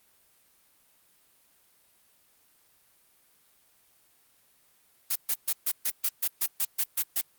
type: noise bursts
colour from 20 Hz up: blue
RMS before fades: -26 dBFS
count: 12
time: 5.1-7.214 s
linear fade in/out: 10 ms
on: 57 ms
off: 130 ms
effects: white hiss -64 dBFS RMS until 7.38 s + Opus 32 kbps